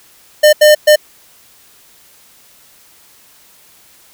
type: tone bursts at uneven times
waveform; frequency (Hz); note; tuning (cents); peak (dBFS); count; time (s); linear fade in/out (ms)
square; 604; D5; +48; -4; 3; 0.43-0.53 / 0.61-0.75 / 0.87-0.96; 10
effects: white hiss -46 dBFS RMS until 4.13 s